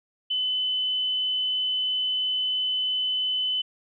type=tone; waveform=sine; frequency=3021 Hz; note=F#7; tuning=35 cents sharp; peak=-23 dBFS; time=0.3-3.62 s; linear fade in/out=10 ms; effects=none